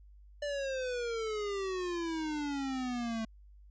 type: exponential sweep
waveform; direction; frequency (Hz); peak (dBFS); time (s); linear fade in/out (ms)
square; down; 590 to 220; -34; 0.42-3.25; 5
effects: added 50 Hz sine -53 dBFS peak until 3.7 s + resampled to 16000 Hz